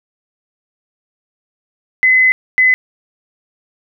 sine tone pair in turn, 2031 / 2023 Hz, B6 / B6, +48 / +41 cents, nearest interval unison, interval 7 cents, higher first, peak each -7 dBFS, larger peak neither, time 2.03-2.32 / 2.58-2.74 s, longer first, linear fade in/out 0 ms, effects none

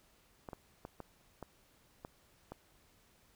clicks, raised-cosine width 1 ms, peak -30 dBFS, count 7, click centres 0.488 / 0.532 / 0.851 / 1.003 / 1.427 / 2.049 / 2.52 s, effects pink hiss -68 dBFS RMS until 3.35 s

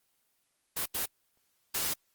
white noise bursts at uneven times, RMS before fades -32 dBFS, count 3, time 0.76-0.86 / 0.94-1.06 / 1.74-1.94 s, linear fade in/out 10 ms, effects white hiss -74 dBFS RMS until 2.14 s + Opus 24 kbps

